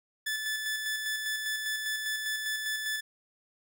sawtooth tone with tremolo, 1740 Hz, A6, 20 cents flat, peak -26 dBFS, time 0.26-3.01 s, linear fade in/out 10 ms, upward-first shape square, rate 5 Hz, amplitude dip 35%, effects none

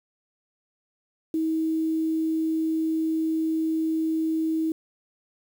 sine tone with quantisation, 320 Hz, D#4, 49 cents sharp, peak -22 dBFS, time 1.34-4.72 s, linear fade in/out 2 ms, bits 8, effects none

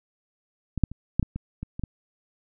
clicks, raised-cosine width 5 ms, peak -16 / -6 / -25 / -8 / -13 / -19 / -20 / -21 / -16 dBFS, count 9, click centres 0.777 / 0.837 / 0.916 / 1.196 / 1.228 / 1.36 / 1.63 / 1.795 / 1.837 s, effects none

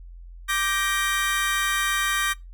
30% pulse chord, G minor, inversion second, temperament just, 1176 / 1568 / 1881.6 Hz, D6 / G6 / Bb6, +2 / 0 / +16 cents, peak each -24 dBFS, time 0.48-2.34 s, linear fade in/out 20 ms, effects noise-tail reverb RT60 0.2 s tail -22 dB re dry + added 43 Hz sine -39 dBFS peak until 2.53 s

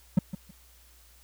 triangle tone with echo, 185 Hz, F#3, in tune, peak -14 dBFS, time 0.17-0.19 s, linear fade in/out 5 ms, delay 160 ms, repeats 2, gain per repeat -14 dB, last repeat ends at 0.51 s, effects added 60 Hz sine -57 dBFS peak until 1.23 s + white hiss -59 dBFS RMS until 1.23 s

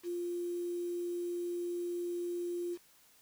sine tone with quantisation, 349.2 Hz, F4, in tune, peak -34 dBFS, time 0.03-2.78 s, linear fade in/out 50 ms, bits 9, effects white hiss -64 dBFS RMS until 3.21 s

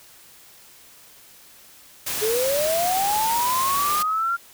white noise, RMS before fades -27 dBFS, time 2.06-4.03 s, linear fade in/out 10 ms
sine linear sweep, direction up, 415.1 to 1396.9 Hz, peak -20 dBFS, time 2.21-4.37 s, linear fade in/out 20 ms
effects white hiss -49 dBFS RMS until 4.53 s

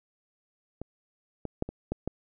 clicks, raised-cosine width 2 ms, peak -23 / -20 / -14 / -23 / -16 / -17 dBFS, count 6, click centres 0.816 / 1.453 / 1.624 / 1.69 / 1.92 / 2.076 s, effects none

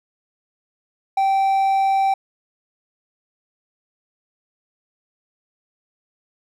triangle tone with hard clipping, 778 Hz, G5, 13 cents flat, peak -16 dBFS, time 1.17-2.14 s, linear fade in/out 5 ms, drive 6 dB, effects none

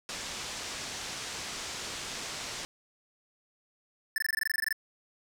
white low-pass noise, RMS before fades -39 dBFS, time 0.09-2.65 s, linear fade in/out 0 ms, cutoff 7200 Hz, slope 24 dB/octave
square tone bursts, 1760 Hz, A6, in tune, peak -27 dBFS, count 14, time 4.16-4.727 s, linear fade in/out 2 ms, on 21 ms, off 21 ms
effects none

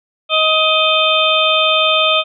harmonic tone with a mistuned harmonic, 628 Hz, D#5, 16 cents sharp, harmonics 1 / 2 / 4 / 5 / 6, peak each -17 / -17 / -17 / -17 / -17 dBFS, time 0.29-2.24 s, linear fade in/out 50 ms, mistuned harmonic 6, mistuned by -90 cents, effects none

